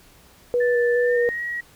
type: tone with vibrato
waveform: sine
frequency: 483.7 Hz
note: B4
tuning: 36 cents flat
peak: -17 dBFS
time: 0.54-1.29 s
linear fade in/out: 0 ms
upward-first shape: square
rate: 2.4 Hz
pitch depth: 12 cents each way
type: tone with pitch glide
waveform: sine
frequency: 1760 to 1908.2 Hz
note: A6 to A#6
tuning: 0 to +40 cents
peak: -25 dBFS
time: 0.6-1.61 s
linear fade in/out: 10 ms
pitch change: +140 cents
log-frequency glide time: 1-1.42 s
effects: pink hiss -52 dBFS RMS until 1.75 s